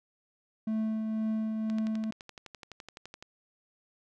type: tone with tremolo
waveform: triangle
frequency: 219.1 Hz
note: A3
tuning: 7 cents flat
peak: -25 dBFS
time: 0.67-2.11 s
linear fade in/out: 5 ms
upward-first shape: triangle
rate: 2 Hz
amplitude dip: 35%
type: click train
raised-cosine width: 0.2 ms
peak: -27 dBFS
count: 19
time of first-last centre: 1.7-3.225 s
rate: 11.8 Hz
effects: none